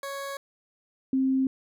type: tone pair in turn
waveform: 20% pulse / sine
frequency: 554.4 / 264.4 Hz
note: C#5 / C4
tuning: 0 / +18 cents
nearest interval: octave + minor second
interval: 1282 cents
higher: first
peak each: -28 / -21 dBFS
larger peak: second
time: 0.03-0.37 / 1.13-1.47 s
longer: neither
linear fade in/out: 2 ms
effects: none